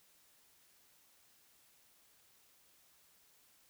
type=silence; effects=white hiss -68 dBFS RMS until 3.69 s

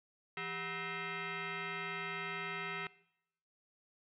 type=tone with frequency modulation; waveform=sine; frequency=398.3 Hz; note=G4; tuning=28 cents sharp; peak=-38 dBFS; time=0.37-2.87 s; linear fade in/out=2 ms; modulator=566 Hz; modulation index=4.5; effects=noise-tail reverb RT60 0.8 s tail -21 dB re dry

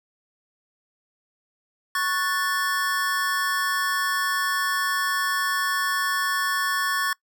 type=chord; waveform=square; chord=F# minor; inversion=second; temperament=equal; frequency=1108.7 / 1480 / 1760 Hz; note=C#6 / F#6 / A6; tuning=0 / 0 / 0 cents; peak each=-27 / -31 / -26 dBFS; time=1.95-7.13 s; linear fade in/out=2 ms; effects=noise-tail reverb RT60 0.1 s tail -23 dB re dry

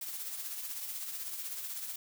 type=noise with tremolo; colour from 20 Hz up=blue; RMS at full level=-38 dBFS; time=0.01-1.96 s; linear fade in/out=5 ms; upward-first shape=triangle; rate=16 Hz; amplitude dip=50%; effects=none

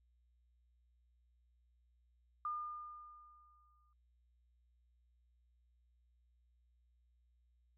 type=tone with exponential decay; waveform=sine; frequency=1210 Hz; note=D#6; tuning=49 cents flat; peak=-36 dBFS; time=2.45-3.93 s; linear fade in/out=2 ms; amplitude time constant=320 ms; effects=added 60 Hz sine -70 dBFS peak until 7.77 s

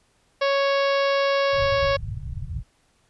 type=harmonic tone; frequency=554.4 Hz; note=C#5; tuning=in tune; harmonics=1 / 2 / 3 / 4 / 5 / 6 / 7 / 8 / 9 / 10; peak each=-20 / -26 / -30 / -32 / -34 / -36 / -37 / -38 / -39 / -40 dBFS; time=0.41-1.97 s; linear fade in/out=10 ms
type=low-pass noise; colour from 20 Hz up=white; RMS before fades=-31 dBFS; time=1.52-2.64 s; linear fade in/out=50 ms; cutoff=140 Hz; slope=48 dB/octave
effects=pink hiss -64 dBFS RMS until 3.09 s + resampled to 24000 Hz

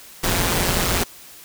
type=noise with amplitude modulation; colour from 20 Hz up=pink; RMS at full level=-17 dBFS; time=0.23-1.04 s; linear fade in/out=10 ms; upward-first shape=sine; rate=176 Hz; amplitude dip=70%; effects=white hiss -43 dBFS RMS until 1.44 s

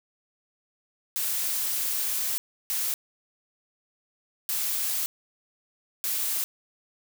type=noise bursts at uneven times; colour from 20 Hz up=blue; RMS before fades=-28 dBFS; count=4; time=1.16-2.38 / 2.7-2.94 / 4.49-5.06 / 6.04-6.44 s; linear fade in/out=0 ms; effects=none

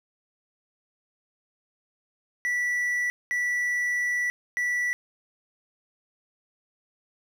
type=tone bursts at uneven times; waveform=triangle; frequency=1958 Hz; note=B6; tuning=15 cents flat; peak=-22 dBFS; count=3; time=2.45-3.1 / 3.31-4.3 / 4.57-4.93 s; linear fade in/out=0 ms; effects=none

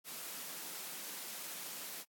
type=high-pass noise; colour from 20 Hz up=white; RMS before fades=-45 dBFS; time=0.04-2.05 s; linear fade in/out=50 ms; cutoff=150 Hz; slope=96 dB/octave; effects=AAC 64 kbps

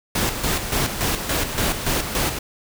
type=noise with tremolo; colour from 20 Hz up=pink; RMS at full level=-21 dBFS; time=0.15-2.39 s; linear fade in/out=5 ms; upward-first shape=square; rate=3.5 Hz; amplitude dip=55%; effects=none

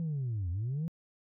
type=linear two-way sweep; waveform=sine; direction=down then up; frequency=170.5 to 82.8 to 170.5 Hz; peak=-29 dBFS; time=0-0.88 s; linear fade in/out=0 ms; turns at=0.5 s; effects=tanh soft clip ceiling -29 dBFS

